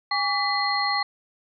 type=tone cluster; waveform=sine; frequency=816 / 1141 / 1996 / 4227 Hz; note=G#5 / C#6 / B6 / C8; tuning=-31 / +50 / +18 / +17 cents; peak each=-27 dBFS; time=0.11-1.03 s; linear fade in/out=5 ms; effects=none